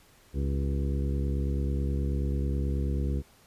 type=harmonic tone with a mistuned harmonic; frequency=69.3 Hz; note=C#2; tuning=in tune; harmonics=1 / 2 / 3 / 4 / 5 / 6 / 7; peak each=-27 / -33 / -37 / -39 / -41 / -43 / -44 dBFS; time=0.33-3.23 s; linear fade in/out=50 ms; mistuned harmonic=6; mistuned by=-49 cents; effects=pink hiss -59 dBFS RMS until 3.46 s + resampled to 32000 Hz